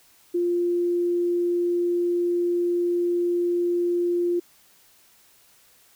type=tone; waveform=sine; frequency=349.2 Hz; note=F4; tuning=in tune; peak=-20 dBFS; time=0.34-4.4 s; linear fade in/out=10 ms; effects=white hiss -57 dBFS RMS until 5.95 s